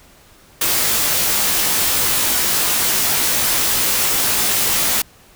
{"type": "noise with comb filter", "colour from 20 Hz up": "white", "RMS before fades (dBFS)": -17, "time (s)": [0.61, 5.02], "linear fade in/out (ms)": 5, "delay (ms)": 17, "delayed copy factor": -0.85, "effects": ["pink hiss -48 dBFS RMS until 5.35 s"]}